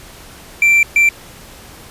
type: tone bursts at uneven times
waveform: triangle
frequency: 2349 Hz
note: D7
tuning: in tune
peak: -6 dBFS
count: 2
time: 0.62-0.83 / 0.96-1.09 s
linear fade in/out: 2 ms
effects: pink hiss -38 dBFS RMS until 1.9 s + resampled to 32000 Hz